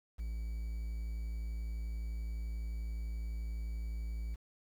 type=tone with quantisation; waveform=triangle; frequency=55.8 Hz; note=A1; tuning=25 cents sharp; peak=-34 dBFS; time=0.18-4.36 s; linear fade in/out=20 ms; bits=10; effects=none